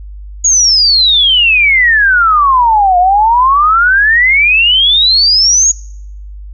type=exponential two-way sweep; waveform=sine; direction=down then up; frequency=6800 to 704 to 6800 Hz; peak=-5 dBFS; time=0.44-5.72 s; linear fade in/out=10 ms; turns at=2.98 s; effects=noise-tail reverb RT60 0.7 s tail -23 dB re dry + added 50 Hz sine -25 dBFS peak until 6.53 s